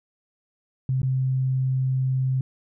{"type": "tone with dropouts", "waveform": "sine", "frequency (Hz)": 130.81, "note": "C3", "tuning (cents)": 0, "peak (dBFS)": -20, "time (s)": [0.89, 2.41], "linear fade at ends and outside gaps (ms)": 2, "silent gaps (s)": [1.018, 1.03], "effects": []}